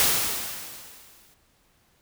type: noise with exponential decay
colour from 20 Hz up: white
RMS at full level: -19 dBFS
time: 0-1.34 s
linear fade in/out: 0 ms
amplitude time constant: 290 ms
effects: pink hiss -64 dBFS RMS until 2.01 s